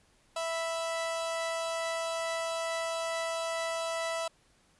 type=tone pair together; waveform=sawtooth; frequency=659.3 / 987.8 Hz; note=E5 / B5; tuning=0 / 0 cents; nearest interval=perfect fifth; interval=700 cents; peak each=-28 / -36 dBFS; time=0.36-4.28 s; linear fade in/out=5 ms; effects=pink hiss -66 dBFS RMS until 4.79 s + resampled to 24000 Hz